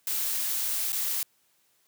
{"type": "noise with dropouts", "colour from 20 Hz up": "blue", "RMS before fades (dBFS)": -29, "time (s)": [0.07, 1.23], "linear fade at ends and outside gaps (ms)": 2, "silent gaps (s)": [0.922, 0.928], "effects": ["white hiss -68 dBFS RMS until 1.87 s", "high-pass 100 Hz 12 dB/octave"]}